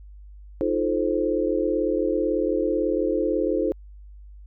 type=chord; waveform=sine; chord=F dominant seventh; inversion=third; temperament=equal with one note detuned; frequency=311.1 / 349.2 / 435.2 / 523.3 Hz; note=Eb4 / F4 / A4 / C5; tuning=0 / 0 / -19 / 0 cents; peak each=-26 dBFS; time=0.61-3.72 s; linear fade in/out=0 ms; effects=added 50 Hz sine -41 dBFS peak until 4.46 s